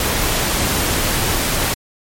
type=noise; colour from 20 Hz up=pink; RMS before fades=-18 dBFS; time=0-1.74 s; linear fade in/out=2 ms; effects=MP3 64 kbps